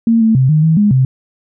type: tone with pitch steps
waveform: sine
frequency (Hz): 228.8 / 222.5 / 130.8 / 154.1 / 160.5 / 207 / 130.7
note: A#3 / A3 / C3 / D#3 / E3 / G#3 / C3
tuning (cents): -32 / +20 / 0 / -16 / -46 / -5 / -1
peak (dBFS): -7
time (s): 0.07-1.05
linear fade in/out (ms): 2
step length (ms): 140
effects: none